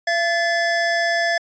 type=tone pair together; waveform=square; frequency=679 / 1736.9 Hz; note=F5 / A6; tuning=-49 / -23 cents; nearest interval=octave + major third; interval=1626 cents; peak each=-21 dBFS; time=0.07-1.38 s; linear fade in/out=5 ms; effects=resampled to 16000 Hz